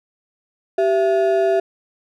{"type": "ring-modulated tone", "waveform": "triangle", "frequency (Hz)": 528, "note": "C5", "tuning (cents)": 16, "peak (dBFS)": -9, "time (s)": [0.78, 1.6], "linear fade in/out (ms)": 5, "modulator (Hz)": 140, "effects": []}